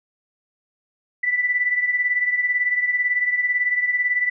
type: beating tone pair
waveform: sine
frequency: 1975.5 / 1993.5 Hz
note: B6 / B6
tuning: 0 / +16 cents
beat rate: 18 Hz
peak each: -19 / -25 dBFS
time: 1.23-4.3 s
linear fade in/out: 10 ms
effects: none